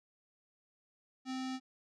square tone with low-pass filter, 260 Hz, C4, 11 cents flat, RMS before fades -39 dBFS, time 1.25-1.6 s, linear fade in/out 50 ms, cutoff 5500 Hz, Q 1.6, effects none

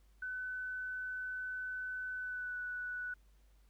sine tone with pitch glide, 1507 to 1481.1 Hz, F#6 to F#6, +31 to +1 cents, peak -38 dBFS, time 0.22-3.14 s, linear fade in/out 5 ms, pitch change -30 cents, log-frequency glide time 2.14-2.59 s, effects added 50 Hz sine -62 dBFS peak until 3.69 s + pink hiss -75 dBFS RMS until 3.69 s

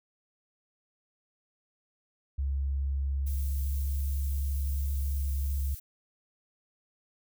sine tone with pitch glide, 68.7 to 69.42 Hz, C#2 to C#2, -15 to +3 cents, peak -27 dBFS, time 2.38-5.75 s, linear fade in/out 10 ms, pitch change +18 cents, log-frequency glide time 3.25-3.84 s
violet noise, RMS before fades -45 dBFS, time 3.26-5.8 s, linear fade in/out 10 ms
effects none

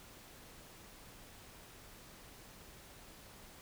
silence, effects pink hiss -56 dBFS RMS until 3.61 s

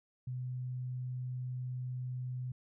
sine tone, 126.3 Hz, B2, 39 cents sharp, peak -36 dBFS, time 0.27-2.52 s, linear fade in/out 5 ms, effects none

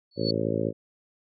sine tone with exponential growth, 4435 Hz, C#8, in tune, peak -23 dBFS, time 0.11-0.31 s, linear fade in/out 5 ms, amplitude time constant 42 ms
harmonic tone, 55 Hz, A1, in tune, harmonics 2 / 3 / 4 / 5 / 6 / 7 / 8 / 9 / 10, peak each -33 / -33 / -33 / -33 / -33 / -33 / -33 / -33 / -33 dBFS, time 0.16-0.73 s, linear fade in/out 50 ms
effects none

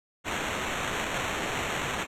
white noise with sample-and-hold, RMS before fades -31 dBFS, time 0.24-2.07 s, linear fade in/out 50 ms, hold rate 4900 Hz, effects low-pass 9000 Hz 12 dB/octave

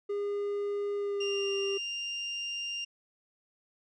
triangle tone with pitch glide, 407.1 to 395.3 Hz, G#4 to G4, -35 to +15 cents, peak -28 dBFS, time 0.09-1.78 s, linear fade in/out 10 ms, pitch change -50 cents, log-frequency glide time 0.96-1.54 s
35% pulse tone, 2794 Hz, F7, in tune, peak -32 dBFS, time 1.2-2.85 s, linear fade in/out 10 ms
effects resampled to 22050 Hz

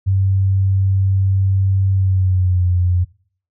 sine tone with pitch glide, 96.4 to 89.43 Hz, G2 to F2, -28 to +42 cents, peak -12 dBFS, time 0.06-3.05 s, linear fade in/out 20 ms, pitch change -130 cents, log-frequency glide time 1.92-2.68 s, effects noise-tail reverb RT60 0.5 s tail -21 dB re dry

